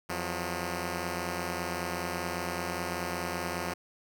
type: tone pair together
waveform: 5% pulse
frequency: 85.11 / 179.4 Hz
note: F2 / F3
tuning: -44 / +47 cents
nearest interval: octave + minor second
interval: 1291 cents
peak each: -24 / -23 dBFS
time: 0.09-3.74 s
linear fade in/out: 10 ms
effects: none